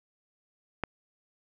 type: click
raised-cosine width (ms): 0.5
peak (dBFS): -14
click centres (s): 0.837
effects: none